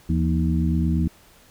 harmonic tone with a mistuned harmonic, 78.5 Hz, D#2, 16 cents sharp, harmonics 1 / 2 / 3 / 4, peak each -22 / -22 / -26 / -29 dBFS, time 0.09-1.08 s, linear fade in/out 5 ms, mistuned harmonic 2, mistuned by +110 cents, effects pink hiss -53 dBFS RMS until 1.5 s

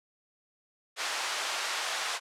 pink band-pass noise, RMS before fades -33 dBFS, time 0.96-2.2 s, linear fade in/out 50 ms, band 850 to 7300 Hz, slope 12 dB/octave, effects high-pass 400 Hz 12 dB/octave + low-pass 11000 Hz 12 dB/octave

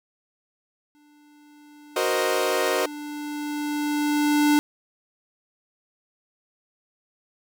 square tone with exponential growth, 295.5 Hz, D4, 11 cents sharp, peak -16 dBFS, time 0.95-4.59 s, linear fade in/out 0 ms, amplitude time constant 790 ms
sawtooth chord, C half-diminished seventh, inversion second, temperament equal, 370 / 466.2 / 523.3 / 622.3 Hz, Gb4 / Bb4 / C5 / Eb5, 0 / 0 / 0 / 0 cents, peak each -23 dBFS, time 1.96-2.86 s, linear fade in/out 5 ms
effects none

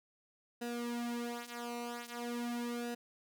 sawtooth tone with flanger, 238.7 Hz, A#3, 41 cents sharp, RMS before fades -40 dBFS, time 0.61-2.95 s, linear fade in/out 10 ms, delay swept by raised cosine 0.9 to 4.8 ms, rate 0.43 Hz, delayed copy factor -0.8, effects none

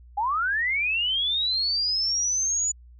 sine linear sweep, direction up, 784 to 6980 Hz, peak -22 dBFS, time 0.17-2.72 s, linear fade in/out 10 ms, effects added 60 Hz sine -46 dBFS peak until 2.99 s

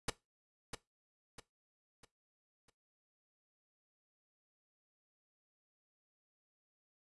pink noise with echo, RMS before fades -33 dBFS, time 0.08-0.1 s, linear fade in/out 5 ms, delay 650 ms, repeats 4, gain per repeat -8 dB, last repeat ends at 2.7 s, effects noise-tail reverb RT60 0.2 s tail -18 dB re dry + resampled to 24000 Hz

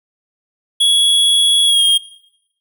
square tone with pitch glide, 3354 to 3238 Hz, G#7 to G#7, +16 to -45 cents, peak -10 dBFS, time 0.8-1.98 s, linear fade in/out 10 ms, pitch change -61 cents, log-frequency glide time 1.66-1.83 s, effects noise-tail reverb RT60 0.8 s tail -19 dB re dry

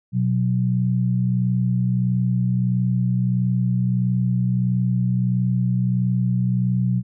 sine tone pair together, 123.47 / 185 Hz, B2 / F#3, 0 / 0 cents, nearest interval perfect fifth, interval 700 cents, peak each -19 / -21 dBFS, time 0.12-7.03 s, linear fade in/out 50 ms, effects none

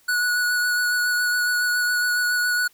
square tone with vibrato, 1467 Hz, F#6, 15 cents flat, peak -20 dBFS, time 0.08-2.68 s, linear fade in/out 10 ms, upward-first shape sine, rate 7.2 Hz, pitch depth 15 cents each way, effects white hiss -58 dBFS RMS until 2.73 s

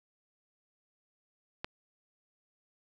click, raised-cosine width 0.3 ms, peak -19 dBFS, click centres 1.645 s, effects none

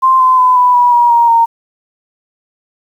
sine tone with pitch steps, 1046.5 / 1027.9 / 1009.7 / 991.8 / 974.2 / 956.9 / 939.9 / 923.2 Hz, C6 / C6 / B5 / B5 / B5 / A#5 / A#5 / A#5, 0 / -31 / +38 / +7 / -24 / +45 / +14 / -17 cents, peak -5 dBFS, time 0.02-1.46 s, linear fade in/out 20 ms, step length 180 ms, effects 7-bit

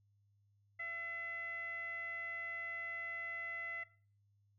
15% pulse tone with low-pass filter, 675 Hz, E5, 41 cents sharp, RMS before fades -43 dBFS, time 0.79-3.84 s, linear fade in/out 10 ms, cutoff 2000 Hz, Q 8.7, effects noise-tail reverb RT60 0.4 s tail -17 dB re dry + added 101 Hz sine -70 dBFS peak until 4.58 s

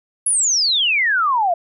sine exponential sweep, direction down, 10780 to 659.3 Hz, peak -14 dBFS, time 0.26-1.54 s, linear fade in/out 5 ms, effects none

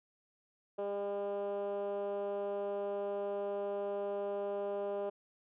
10% pulse tone with band-pass filter, 201.4 Hz, G3, 47 cents sharp, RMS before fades -37 dBFS, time 0.78-5.1 s, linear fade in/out 10 ms, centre 500 Hz, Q 8.2, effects resampled to 8000 Hz

